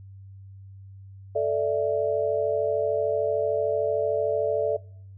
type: chord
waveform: sine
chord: A suspended fourth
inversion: none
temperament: just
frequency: 440 / 586.7 / 660 Hz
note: A4 / D5 / E5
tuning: 0 / -2 / +2 cents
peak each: -26 / -25 / -27 dBFS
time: 1.35-4.77 s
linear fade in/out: 10 ms
effects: noise-tail reverb RT60 0.6 s tail -23 dB re dry + added 97 Hz sine -42 dBFS peak until 5.17 s